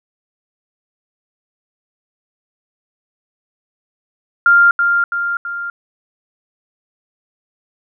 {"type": "tone with echo", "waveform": "sine", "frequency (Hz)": 1396.9, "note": "F6", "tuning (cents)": 0, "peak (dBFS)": -6, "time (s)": [4.46, 4.71], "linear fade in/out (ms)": 2, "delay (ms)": 330, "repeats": 3, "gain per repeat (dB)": -5, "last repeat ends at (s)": 5.7, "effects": []}